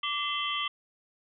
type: tone cluster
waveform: sine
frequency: 1168 / 2049 / 2684 / 3108 / 3348 Hz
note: D6 / C7 / E7 / G7 / G#7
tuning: -10 / -37 / +31 / -16 / +13 cents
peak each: -33 / -37 / -38 / -33 / -37 dBFS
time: 0.03-0.68 s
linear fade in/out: 5 ms
effects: none